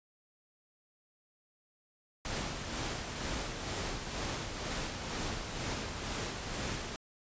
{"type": "noise with tremolo", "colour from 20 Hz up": "pink", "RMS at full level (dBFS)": -36, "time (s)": [2.25, 6.96], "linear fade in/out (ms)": 0, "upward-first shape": "sine", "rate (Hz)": 2.1, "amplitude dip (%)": 40, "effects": ["resampled to 16000 Hz"]}